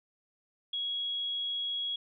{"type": "tone", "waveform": "sine", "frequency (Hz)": 3322, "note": "G#7", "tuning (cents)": 0, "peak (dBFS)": -31, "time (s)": [0.73, 1.96], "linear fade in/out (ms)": 5, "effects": []}